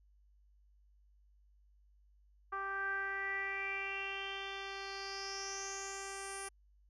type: tone with low-pass filter sweep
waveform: 10% pulse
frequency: 391.5 Hz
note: G4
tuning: 2 cents flat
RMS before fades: -41 dBFS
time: 2.52-6.49 s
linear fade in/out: 10 ms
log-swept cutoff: 1300 to 9600 Hz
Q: 6.7
effects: added 50 Hz sine -64 dBFS peak until 6.89 s